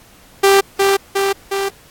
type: tone with echo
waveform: sawtooth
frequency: 393.4 Hz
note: G4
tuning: 6 cents sharp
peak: -4 dBFS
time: 0.43-0.61 s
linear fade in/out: 10 ms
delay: 360 ms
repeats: 3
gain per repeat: -3 dB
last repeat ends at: 1.69 s
effects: pink hiss -46 dBFS RMS until 1.9 s + AAC 64 kbps